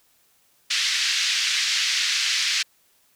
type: band-pass noise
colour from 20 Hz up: white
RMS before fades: -23 dBFS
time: 0.7-2.63 s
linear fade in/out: 10 ms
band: 1800 to 5500 Hz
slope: 24 dB/octave
effects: white hiss -62 dBFS RMS until 3.15 s